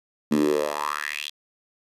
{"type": "tone with high-pass filter sweep", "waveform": "10% pulse", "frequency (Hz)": 74.2, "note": "D2", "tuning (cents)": 18, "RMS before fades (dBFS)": -25, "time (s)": [0.31, 1.3], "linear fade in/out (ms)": 10, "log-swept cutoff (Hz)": [220, 3500], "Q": 4.7, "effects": ["resampled to 32000 Hz"]}